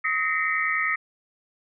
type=tone cluster; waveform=sine; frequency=1268 / 1845 / 2006 / 2076 / 2266 Hz; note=D#6 / A#6 / B6 / C7 / C#7; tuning=+32 / -18 / +26 / -14 / +37 cents; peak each=-28 / -26 / -31 / -28 / -32 dBFS; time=0.04-0.96 s; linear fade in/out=10 ms; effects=none